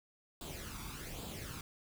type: noise with flanger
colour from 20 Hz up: pink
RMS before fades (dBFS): -45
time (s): 0.41-1.61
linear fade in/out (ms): 2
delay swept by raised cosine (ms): 0.25 to 0.87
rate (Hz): 1.2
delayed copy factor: +0.65
effects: none